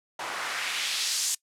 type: noise with band-pass filter sweep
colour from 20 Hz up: white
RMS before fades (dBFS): -30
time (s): 0.19-1.35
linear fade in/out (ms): 5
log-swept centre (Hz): 830 to 7400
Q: 1.2
effects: noise-tail reverb RT60 0.1 s tail -22 dB re dry + low-pass 12000 Hz 12 dB/octave